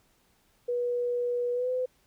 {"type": "tone with pitch glide", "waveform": "sine", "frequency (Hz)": [486, 507.2], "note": ["B4", "B4"], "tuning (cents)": [-28, 46], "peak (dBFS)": -26, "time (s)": [0.68, 1.86], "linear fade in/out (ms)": 10, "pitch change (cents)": 74, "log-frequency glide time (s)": [1.53, 1.7], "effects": ["pink hiss -67 dBFS RMS until 2.06 s"]}